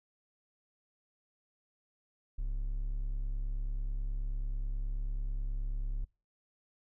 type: tone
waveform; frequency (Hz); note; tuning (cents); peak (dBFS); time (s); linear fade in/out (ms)
triangle; 34.65; C#1; 0; -30; 2.38-6.05; 10
effects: noise-tail reverb RT60 0.3 s tail -25 dB re dry